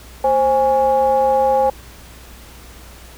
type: ring-modulated tone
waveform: triangle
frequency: 148.2 Hz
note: D3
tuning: 16 cents sharp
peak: -7 dBFS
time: 0.24-1.7 s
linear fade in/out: 5 ms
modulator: 676 Hz
effects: added 60 Hz sine -40 dBFS peak until 3.17 s + pink hiss -42 dBFS RMS until 3.17 s